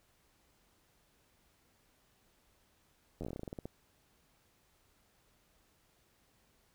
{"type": "slowing click train", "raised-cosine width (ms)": 2, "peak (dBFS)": -28, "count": 15, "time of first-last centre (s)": [3.21, 3.656], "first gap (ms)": 11, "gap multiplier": 1.15, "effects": ["pink hiss -71 dBFS RMS until 6.74 s"]}